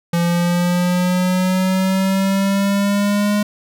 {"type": "exponential sweep", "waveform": "square", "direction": "up", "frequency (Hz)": [170.6, 207.8], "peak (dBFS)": -15, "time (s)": [0.13, 3.43], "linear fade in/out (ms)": 5, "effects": []}